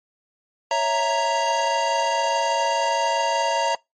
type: chord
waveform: square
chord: A# diminished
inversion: first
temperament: equal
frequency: 554.4 / 659.3 / 932.3 Hz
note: C#5 / E5 / A#5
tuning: 0 / 0 / 0 cents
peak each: -27 / -26 / -22 dBFS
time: 0.71-3.75 s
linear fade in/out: 2 ms
effects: noise-tail reverb RT60 0.2 s tail -25 dB re dry + MP3 32 kbps